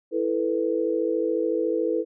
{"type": "chord", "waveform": "sine", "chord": "E suspended fourth", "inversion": "none", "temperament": "equal", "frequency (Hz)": [329.6, 440, 493.9], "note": ["E4", "A4", "B4"], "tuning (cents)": [0, 0, 0], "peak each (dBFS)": -26, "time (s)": [0.11, 2.05], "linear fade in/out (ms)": 50, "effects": []}